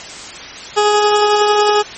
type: tone with tremolo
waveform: 20% pulse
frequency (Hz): 417.5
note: G#4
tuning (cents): +9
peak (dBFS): -4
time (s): 0.76-1.83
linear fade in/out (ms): 20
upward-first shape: sine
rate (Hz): 11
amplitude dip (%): 25
effects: white hiss -30 dBFS RMS until 1.97 s + MP3 32 kbps